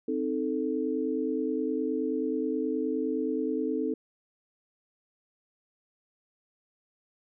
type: chord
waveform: sine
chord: A diminished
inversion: first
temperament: equal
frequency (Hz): 261.6 / 311.1 / 440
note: C4 / Eb4 / A4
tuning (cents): 0 / 0 / 0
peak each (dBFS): -31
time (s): 0.08-3.94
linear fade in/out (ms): 5
effects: none